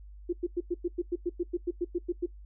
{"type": "tone bursts", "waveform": "sine", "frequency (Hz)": 350, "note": "F4", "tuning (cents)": 4, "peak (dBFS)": -25, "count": 15, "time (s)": [0.29, 2.262], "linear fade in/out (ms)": 10, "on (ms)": 40, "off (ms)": 98, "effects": ["noise-tail reverb RT60 0.1 s tail -18 dB re dry", "added 50 Hz sine -45 dBFS peak until 2.45 s"]}